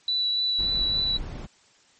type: tone with vibrato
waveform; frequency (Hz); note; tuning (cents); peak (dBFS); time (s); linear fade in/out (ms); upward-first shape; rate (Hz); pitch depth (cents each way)
sine; 3951; B7; 0; -22; 0.08-1.17; 2; triangle; 3.5; 12
type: noise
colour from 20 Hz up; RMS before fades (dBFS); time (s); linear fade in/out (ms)
brown; -34; 0.58-1.47; 20
effects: white hiss -59 dBFS RMS until 1.99 s + MP3 32 kbps